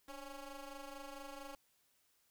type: ring-modulated tone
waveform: 15% pulse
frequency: 277.2 Hz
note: C#4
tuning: in tune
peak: -38 dBFS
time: 0.08-1.55 s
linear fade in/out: 2 ms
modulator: 265 Hz
effects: white hiss -75 dBFS RMS until 2.3 s